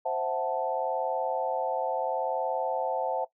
sine chord, F# half-diminished seventh, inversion second, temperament equal, 523.3 / 659.3 / 740 / 880 Hz, C5 / E5 / F#5 / A5, 0 / 0 / 0 / 0 cents, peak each -32 dBFS, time 0.05-3.25 s, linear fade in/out 10 ms, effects noise-tail reverb RT60 0.1 s tail -17 dB re dry

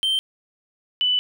triangle / sine tone pair in turn, 3126 / 2986 Hz, G7 / F#7, -6 / +15 cents, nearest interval minor second, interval 79 cents, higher first, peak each -17 dBFS, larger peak neither, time 0.03-0.19 / 1.01-1.19 s, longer second, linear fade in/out 0 ms, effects none

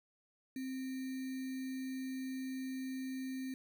sine tone with sample-and-hold, 261.6 Hz, C4, in tune, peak -38 dBFS, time 0.56-3.54 s, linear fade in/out 2 ms, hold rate 2100 Hz, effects none

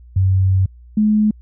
sine tone pair in turn, 94.8 / 212.8 Hz, F#2 / G#3, +43 / +42 cents, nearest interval octave + major second, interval 1399 cents, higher second, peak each -11 dBFS, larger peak neither, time 0.16-0.66 / 0.97-1.31 s, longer first, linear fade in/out 5 ms, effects added 60 Hz sine -39 dBFS peak until 1.41 s

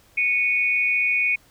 sine tone pair together, 2217 / 2471 Hz, C#7 / D#7, 0 / -13 cents, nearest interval major second, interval 187 cents, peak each -22 / -20 dBFS, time 0.17-1.36 s, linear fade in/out 10 ms, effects pink hiss -56 dBFS RMS until 1.5 s

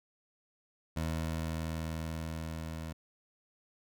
20% pulse tone with level ramp, 80.6 Hz, E2, 38 cents flat, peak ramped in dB -27 to -34 dBFS, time 0.96-2.93 s, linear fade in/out 10 ms, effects none

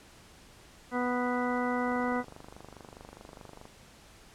harmonic tone, 246.9 Hz, B3, in tune, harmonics 1 / 2 / 3 / 4 / 5 / 6 / 8, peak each -31 / -34 / -36 / -37 / -38 / -39 / -40 dBFS, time 0.91-2.24 s, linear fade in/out 50 ms
click train, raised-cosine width 1 ms, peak -32 dBFS, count 45, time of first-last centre 1.88-3.654 s, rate 24.8 Hz
effects pink hiss -55 dBFS RMS until 4.34 s + low-pass 10000 Hz 12 dB/octave

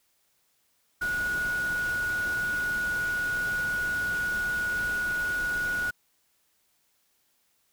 sine tone in noise, 1457 Hz, F#6, 27 cents flat, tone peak -26 dBFS, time 1.01-5.91 s, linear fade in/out 10 ms, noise pink, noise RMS -40 dBFS, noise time 1.01-5.91 s, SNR +11 dB, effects white hiss -70 dBFS RMS until 7.72 s

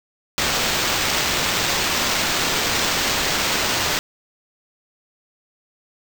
violet noise with sample-and-hold, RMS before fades -21 dBFS, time 0.38-3.99 s, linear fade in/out 0 ms, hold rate 11025 Hz, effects none

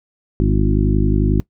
harmonic tone with a mistuned harmonic, 51.2 Hz, G#1, 24 cents flat, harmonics 1 / 2 / 3 / 4 / 5 / 6 / 7, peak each -16 / -19 / -21 / -22 / -23 / -24 / -24 dBFS, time 0.4-1.4 s, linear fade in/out 0 ms, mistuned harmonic 6, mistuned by +29 cents, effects noise-tail reverb RT60 0.1 s tail -21 dB re dry

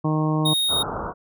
harmonic tone, 154.9 Hz, D#3, 7 cents flat, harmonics 1 / 2 / 3 / 4 / 5 / 6 / 7, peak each -21 / -24 / -32 / -32 / -34 / -33 / -31 dBFS, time 0.04-0.54 s, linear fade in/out 10 ms
square tone, 3729 Hz, A#7, in tune, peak -20 dBFS, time 0.45-0.83 s, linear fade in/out 10 ms
white low-pass noise, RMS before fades -29 dBFS, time 0.68-1.14 s, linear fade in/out 50 ms, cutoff 1400 Hz, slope 96 dB/octave
effects none

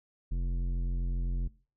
sine tone with tanh clipping, 43.85 Hz, F1, 8 cents sharp, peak -30 dBFS, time 0.31-1.48 s, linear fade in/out 10 ms, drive 12 dB, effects noise-tail reverb RT60 0.4 s tail -22 dB re dry

